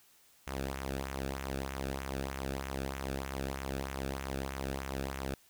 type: tone with flanger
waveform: sawtooth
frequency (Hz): 67.5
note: C#2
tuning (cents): -45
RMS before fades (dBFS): -38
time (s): 0.47-5.34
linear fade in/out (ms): 0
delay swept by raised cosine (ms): 0.21 to 1.01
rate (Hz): 3.2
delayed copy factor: -0.65
effects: white hiss -64 dBFS RMS until 5.49 s